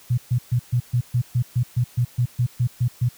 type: tone bursts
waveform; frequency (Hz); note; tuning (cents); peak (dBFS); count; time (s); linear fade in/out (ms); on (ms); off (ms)
sine; 122.1; B2; -19; -16; 15; 0.1-3.09; 10; 78; 130
effects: white hiss -49 dBFS RMS until 3.17 s